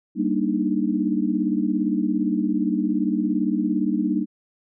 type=chord; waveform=sine; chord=Eb major seventh; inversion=first; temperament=equal; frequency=196 / 233.1 / 293.7 / 311.1 Hz; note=G3 / Bb3 / D4 / Eb4; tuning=0 / 0 / 0 / 0 cents; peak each=-25 dBFS; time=0.15-4.26 s; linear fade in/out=50 ms; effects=none